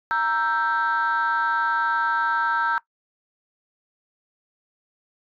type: chord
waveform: sine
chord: E diminished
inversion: second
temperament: equal with one note detuned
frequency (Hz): 932.3 / 1325.4 / 1568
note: Bb5 / E6 / G6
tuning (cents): 0 / +9 / 0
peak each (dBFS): -23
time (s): 0.11-2.78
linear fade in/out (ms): 0
effects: noise-tail reverb RT60 0.1 s tail -19 dB re dry + tanh soft clip ceiling -14 dBFS